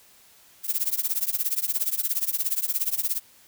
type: noise with tremolo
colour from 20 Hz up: violet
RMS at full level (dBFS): -22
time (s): 0.63-3.21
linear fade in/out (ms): 50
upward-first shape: triangle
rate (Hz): 17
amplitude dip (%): 100
effects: white hiss -55 dBFS RMS until 3.47 s